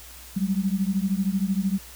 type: beating tone pair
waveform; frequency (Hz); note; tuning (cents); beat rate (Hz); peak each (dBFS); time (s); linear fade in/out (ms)
sine; 188.2 / 201.2; F#3 / G3; +30 / +45; 13; -24 / -25; 0.36-1.79; 10
effects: added 60 Hz sine -47 dBFS peak until 1.95 s + white hiss -45 dBFS RMS until 1.95 s